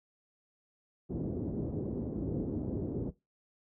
white low-pass noise, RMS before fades -35 dBFS, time 1.09-3.11 s, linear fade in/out 20 ms, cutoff 370 Hz, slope 24 dB/octave, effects noise-tail reverb RT60 0.2 s tail -18 dB re dry + high-pass 60 Hz 12 dB/octave

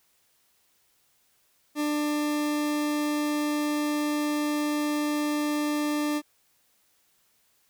40% pulse tone, 297.2 Hz, D4, 21 cents sharp, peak -24 dBFS, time 1.75-6.22 s, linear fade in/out 50 ms, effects white hiss -67 dBFS RMS until 7.69 s

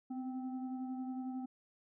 sine tone with frequency modulation, 256 Hz, C4, 38 cents flat, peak -38 dBFS, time 0.1-1.46 s, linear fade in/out 10 ms, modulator 523 Hz, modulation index 0.54, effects none

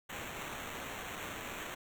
violet noise with sample-and-hold, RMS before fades -43 dBFS, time 0.09-1.75 s, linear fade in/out 10 ms, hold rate 4900 Hz, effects none

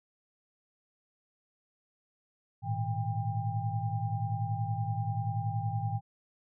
sine tone cluster, 107.1 / 117.6 / 158.7 / 798 Hz, A2 / A#2 / D#3 / G5, -46 / +16 / +35 / +31 cents, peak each -33 / -34 / -39 / -37 dBFS, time 2.62-6.01 s, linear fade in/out 50 ms, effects none

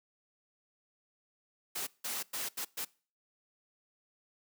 white noise bursts at uneven times, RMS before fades -37 dBFS, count 5, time 1.75-1.87 / 2.04-2.23 / 2.33-2.49 / 2.57-2.65 / 2.77-2.85 s, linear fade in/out 10 ms, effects noise-tail reverb RT60 0.4 s tail -23 dB re dry + high-pass 200 Hz 12 dB/octave

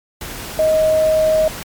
sine tone in noise, 628 Hz, D#5, 16 cents sharp, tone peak -11 dBFS, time 0.59-1.48 s, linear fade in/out 2 ms, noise pink, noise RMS -29 dBFS, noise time 0.21-1.63 s, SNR +15 dB, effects MP3 96 kbps

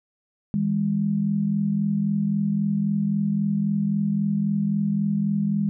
sine tone pair together, 160.04 / 203.8 Hz, D#3 / G#3, +49 / -32 cents, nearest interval major third, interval 419 cents, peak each -26 / -21 dBFS, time 0.54-5.69 s, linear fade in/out 0 ms, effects none

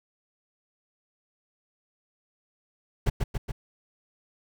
brown noise with echo, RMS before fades -22 dBFS, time 3.06-3.1 s, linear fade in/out 10 ms, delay 140 ms, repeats 3, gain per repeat -3 dB, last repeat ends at 3.52 s, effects none

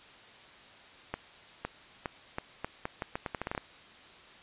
accelerating click train, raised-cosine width 0.5 ms, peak -18 dBFS, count 15, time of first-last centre 1.14-3.578 s, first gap 510 ms, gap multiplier 0.8, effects white hiss -53 dBFS RMS until 4.42 s + resampled to 8000 Hz

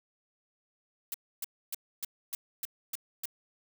blue noise bursts, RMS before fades -35 dBFS, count 8, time 1.12-3.256 s, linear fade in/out 2 ms, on 22 ms, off 280 ms, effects none

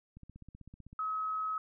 click train, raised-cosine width 5 ms, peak -38 dBFS, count 13, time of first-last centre 0.17-0.929 s, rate 15.8 Hz
sine tone, 1279 Hz, D#6, 47 cents sharp, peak -32 dBFS, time 0.99-1.58 s, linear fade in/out 2 ms
effects none

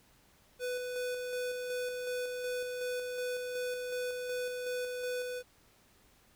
square tone with tremolo, 497.3 Hz, B4, 12 cents sharp, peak -34 dBFS, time 0.59-5.43 s, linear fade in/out 50 ms, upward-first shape square, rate 2.7 Hz, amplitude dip 30%, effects pink hiss -65 dBFS RMS until 6.35 s

